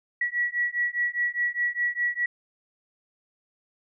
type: beating tone pair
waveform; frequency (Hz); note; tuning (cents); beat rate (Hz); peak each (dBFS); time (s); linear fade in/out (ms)
sine; 1930 / 1934.9; B6 / B6; -40 / -36; 4.9; -27; 0.21-2.26; 5
effects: none